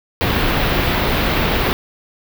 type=band-stop noise; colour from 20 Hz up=pink; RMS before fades=-17 dBFS; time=0.21-1.73 s; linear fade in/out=0 ms; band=4000 to 16000 Hz; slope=24 dB/octave; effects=none